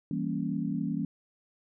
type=chord; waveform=sine; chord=E diminished seventh; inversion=none; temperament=equal; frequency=164.81 / 196 / 233.1 / 277.2 Hz; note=E3 / G3 / Bb3 / Db4; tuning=0 / 0 / 0 / 0 cents; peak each=-34 dBFS; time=0.11-1.05 s; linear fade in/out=2 ms; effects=none